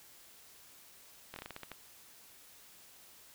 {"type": "slowing click train", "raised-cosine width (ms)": 0.3, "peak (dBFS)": -27, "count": 9, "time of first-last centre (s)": [1.34, 1.717], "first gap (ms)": 22, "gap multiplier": 1.21, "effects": ["white hiss -58 dBFS RMS until 3.34 s"]}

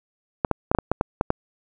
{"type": "clicks", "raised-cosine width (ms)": 1, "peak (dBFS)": -5, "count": 9, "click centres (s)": [0.448, 0.513, 0.715, 0.749, 0.787, 0.916, 1.011, 1.211, 1.304], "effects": []}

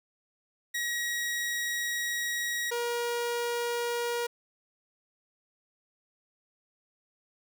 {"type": "tone pair in turn", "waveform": "sawtooth", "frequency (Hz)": [1903, 475.8], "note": ["A#6", "A#4"], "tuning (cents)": [35, 35], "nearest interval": "2 octaves", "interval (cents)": 2400, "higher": "first", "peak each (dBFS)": [-26, -25], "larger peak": "second", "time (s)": [[0.74, 2.71], [2.71, 4.27]], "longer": "first", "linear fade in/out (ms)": 10, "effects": []}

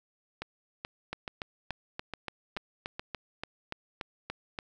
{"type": "two click trains", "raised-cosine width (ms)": 0.3, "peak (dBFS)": [-19, -20], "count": [13, 7], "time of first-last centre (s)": [[1.13, 4.588], [0.42, 2.995]], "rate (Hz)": [3.47, 2.33], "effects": []}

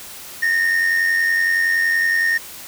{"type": "tone with amplitude modulation", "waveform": "triangle", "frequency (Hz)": 1839, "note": "A#6", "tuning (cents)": -24, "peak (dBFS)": -11, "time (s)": [0.42, 2.38], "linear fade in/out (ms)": 10, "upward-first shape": "sine", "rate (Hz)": 90.7, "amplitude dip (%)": 50, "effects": ["white hiss -36 dBFS RMS until 2.67 s"]}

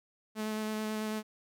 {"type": "tone with vibrato", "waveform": "sawtooth", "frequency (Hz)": 215.8, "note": "A3", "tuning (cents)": -33, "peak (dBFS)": -29, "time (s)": [0.35, 1.23], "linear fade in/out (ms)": 50, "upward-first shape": "square", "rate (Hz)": 9.1, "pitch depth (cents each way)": 9, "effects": []}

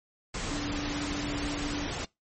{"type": "tone in noise", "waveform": "sine", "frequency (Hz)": 290.5, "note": "D4", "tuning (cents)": -19, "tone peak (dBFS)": -33, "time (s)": [0.51, 1.87], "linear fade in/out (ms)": 5, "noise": "pink", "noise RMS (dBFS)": -34, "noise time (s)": [0.34, 2.05], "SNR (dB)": -2, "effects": ["noise-tail reverb RT60 0.2 s tail -24 dB re dry", "MP3 32 kbps"]}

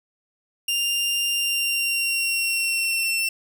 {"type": "tone with pitch glide", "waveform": "sawtooth", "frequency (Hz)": [2794, 2699], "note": ["F7", "E7"], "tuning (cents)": [0, 40], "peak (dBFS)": -18, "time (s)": [0.68, 3.29], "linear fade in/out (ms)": 5, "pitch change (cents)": -60, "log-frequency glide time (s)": [1.31, 3.16], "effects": []}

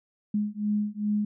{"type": "beating tone pair", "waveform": "sine", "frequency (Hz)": [207.7, 210.2], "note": ["G#3", "G#3"], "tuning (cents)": [0, 21], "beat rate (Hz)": 2.5, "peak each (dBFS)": -28, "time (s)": [0.34, 1.25], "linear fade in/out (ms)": 5, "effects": []}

